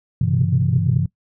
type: tone cluster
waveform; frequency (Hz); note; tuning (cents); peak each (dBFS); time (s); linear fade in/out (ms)
sine; 97.8 / 122.8 / 128.4 / 137.4 / 166.5; G2 / B2 / C3 / C#3 / E3; -4 / -9 / -32 / -15 / +18; -21; 0.21-1.06; 5
effects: noise-tail reverb RT60 0.1 s tail -20 dB re dry + tanh soft clip ceiling -5 dBFS